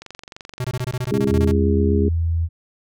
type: click train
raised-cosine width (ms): 0.2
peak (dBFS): -19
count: 26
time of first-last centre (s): 0.02-1.098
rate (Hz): 23.2
type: tone bursts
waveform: square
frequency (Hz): 125.8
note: B2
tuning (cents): +32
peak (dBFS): -22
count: 14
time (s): 0.6-1.515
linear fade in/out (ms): 2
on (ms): 44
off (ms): 23
type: harmonic tone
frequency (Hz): 68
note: C#2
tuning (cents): -33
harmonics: 3 / 4 / 5 / 6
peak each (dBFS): -21 / -24 / -26 / -21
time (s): 1.11-2.09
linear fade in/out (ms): 10
type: tone with pitch glide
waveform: sine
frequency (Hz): 83.5 to 82.97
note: E2 to E2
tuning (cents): +23 to +12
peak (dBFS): -17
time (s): 1.28-2.49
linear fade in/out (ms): 50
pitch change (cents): -11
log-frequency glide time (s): 1.4-2.31
effects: none